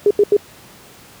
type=tone bursts; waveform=sine; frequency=411 Hz; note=G#4; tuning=18 cents flat; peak=-8 dBFS; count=3; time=0.06-0.367 s; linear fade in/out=2 ms; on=47 ms; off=83 ms; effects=pink hiss -43 dBFS RMS until 1.2 s + high-pass 80 Hz 12 dB/octave